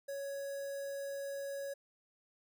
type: tone with notch filter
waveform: square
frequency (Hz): 556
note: C#5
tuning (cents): +5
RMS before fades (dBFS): -41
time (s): 0.08-1.74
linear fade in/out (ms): 10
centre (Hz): 2900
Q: 0.77
effects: none